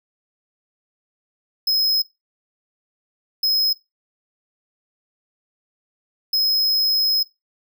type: tone bursts at uneven times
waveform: square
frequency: 5120 Hz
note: D#8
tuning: 49 cents sharp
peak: -17 dBFS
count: 3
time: 1.67-2.02 / 3.43-3.73 / 6.33-7.23 s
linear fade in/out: 5 ms
effects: noise-tail reverb RT60 0.2 s tail -17 dB re dry